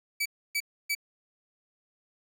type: tone bursts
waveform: sawtooth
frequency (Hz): 2295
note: D7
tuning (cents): -40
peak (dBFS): -23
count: 3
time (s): 0.2-0.951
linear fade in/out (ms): 10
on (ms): 57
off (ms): 290
effects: none